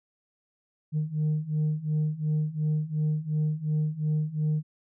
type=beating tone pair; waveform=sine; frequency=151.7 / 154.5 Hz; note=D#3 / D#3; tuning=-44 / -12 cents; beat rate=2.8 Hz; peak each=-27 / -25 dBFS; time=0.92-4.63 s; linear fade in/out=50 ms; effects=tanh soft clip ceiling -21 dBFS